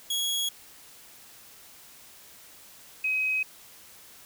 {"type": "tone pair in turn", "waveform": ["sawtooth", "sine"], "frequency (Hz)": [3328, 2533], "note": ["G#7", "D#7"], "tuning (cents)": [3, 30], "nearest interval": "perfect fourth", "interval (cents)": 473, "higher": "first", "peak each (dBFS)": [-23, -24], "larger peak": "first", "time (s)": [[0.1, 0.49], [3.04, 3.43]], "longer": "neither", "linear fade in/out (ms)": 5, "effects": ["white hiss -51 dBFS RMS until 4.25 s"]}